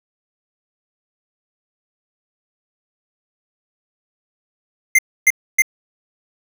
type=tone bursts; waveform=square; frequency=2093 Hz; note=C7; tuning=in tune; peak=-9 dBFS; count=3; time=4.95-5.621 s; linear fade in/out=5 ms; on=37 ms; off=280 ms; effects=none